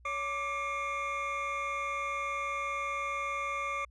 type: tone cluster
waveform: triangle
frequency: 561 / 1174 / 2154 / 2392 Hz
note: C#5 / D6 / C7 / D7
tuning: +21 / -1 / +50 / +31 cents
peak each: -40 / -32 / -37 / -40 dBFS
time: 0.05-3.85 s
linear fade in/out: 5 ms
effects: added 60 Hz sine -55 dBFS peak until 3.9 s + resampled to 24000 Hz